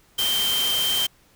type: tone in noise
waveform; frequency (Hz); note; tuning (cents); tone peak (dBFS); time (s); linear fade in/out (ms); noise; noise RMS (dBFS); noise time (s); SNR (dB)
sine; 3136; G7; 0; -21; 0.18-1.07; 10; white; -27; 0.18-1.07; +3
effects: pink hiss -58 dBFS RMS until 1.35 s